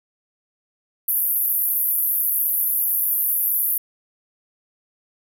white band-pass noise, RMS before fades -21 dBFS, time 1.08-3.78 s, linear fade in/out 5 ms, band 11000 to 15000 Hz, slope 96 dB/octave, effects none

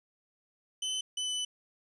sawtooth tone pair in turn, 3038 / 3001 Hz, F#7 / F#7, +45 / +24 cents, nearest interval unison, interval 21 cents, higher first, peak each -28 dBFS, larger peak neither, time 0.82-1.01 / 1.17-1.45 s, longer second, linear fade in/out 5 ms, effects resampled to 22050 Hz

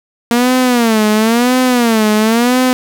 sawtooth tone with vibrato, 233.1 Hz, A#3, in tune, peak -5 dBFS, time 0.31-2.73 s, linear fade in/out 0 ms, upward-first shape sine, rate 0.97 Hz, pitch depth 160 cents each way, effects none

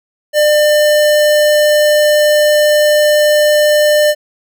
square tone, 599 Hz, D5, 34 cents sharp, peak -8 dBFS, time 0.33-4.15 s, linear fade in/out 50 ms, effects none

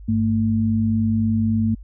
sine tone pair together, 100 / 223.6 Hz, G2 / A3, +35 / +28 cents, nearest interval octave + major second, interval 1393 cents, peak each -21 / -18 dBFS, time 0.08-1.75 s, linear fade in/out 10 ms, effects added 50 Hz sine -36 dBFS peak until 1.83 s

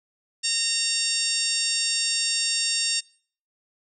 harmonic tone with a mistuned harmonic, 920 Hz, A#5, 23 cents flat, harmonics 2 / 3 / 4 / 5 / 6 / 7 / 8 / 9, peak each -39 / -31 / -32 / -29 / -27 / -38 / -31 / -29 dBFS, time 0.43-3.01 s, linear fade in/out 20 ms, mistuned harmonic 9, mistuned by +59 cents, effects noise-tail reverb RT60 0.5 s tail -24 dB re dry

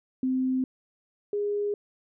sine tone pair in turn, 258.9 / 411 Hz, C4 / G#4, -18 / -18 cents, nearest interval minor sixth, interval 800 cents, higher second, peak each -23 / -25 dBFS, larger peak first, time 0.23-0.64 / 1.33-1.74 s, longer neither, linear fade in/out 2 ms, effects none

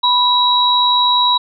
sine tone pair together, 987.8 / 3877 Hz, B5 / B7, 0 / -33 cents, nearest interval 2 octaves, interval 2367 cents, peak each -13 dBFS, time 0.03-1.38 s, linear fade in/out 10 ms, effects none

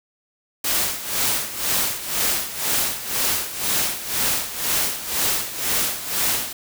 white noise with tremolo, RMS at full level -20 dBFS, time 0.64-6.53 s, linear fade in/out 5 ms, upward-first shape sine, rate 2 Hz, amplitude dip 75%, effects none

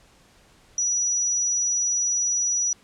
sine tone, 5860 Hz, F#8, 18 cents flat, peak -20 dBFS, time 0.78-2.73 s, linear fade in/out 2 ms, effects pink hiss -56 dBFS RMS until 2.83 s + low-pass 9000 Hz 12 dB/octave

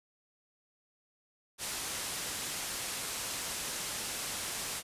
white low-pass noise, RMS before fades -38 dBFS, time 1.58-4.83 s, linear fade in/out 50 ms, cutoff 11000 Hz, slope 24 dB/octave, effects resampled to 32000 Hz

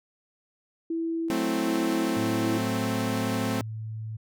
sine tone with tremolo, 329.6 Hz, E4, in tune, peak -26 dBFS, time 0.9-2.58 s, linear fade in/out 5 ms, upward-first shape square, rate 1.3 Hz, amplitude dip 25%
sawtooth chord, F# diminished, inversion none, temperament equal, 185 / 220 / 261.6 Hz, F#3 / A3 / C4, 0 / 0 / 0 cents, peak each -31 / -26 / -25 dBFS, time 1.3-3.61 s, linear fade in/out 0 ms
sine tone, 110 Hz, A2, in tune, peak -32 dBFS, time 2.16-4.17 s, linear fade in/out 10 ms
effects none

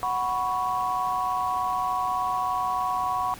sine chord, F# suspended fourth, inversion none, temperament just, 740 / 986.7 / 1110 Hz, F#5 / B5 / C#6, 0 / -2 / +2 cents, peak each -28 / -28 / -27 dBFS, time 0.03-3.34 s, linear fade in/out 0 ms, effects tanh soft clip ceiling -14 dBFS + pink hiss -44 dBFS RMS until 3.39 s

